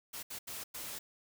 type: noise bursts at uneven times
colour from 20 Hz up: white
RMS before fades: -43 dBFS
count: 4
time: 0.13-0.23 / 0.3-0.39 / 0.47-0.64 / 0.74-0.99 s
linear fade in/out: 10 ms
effects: none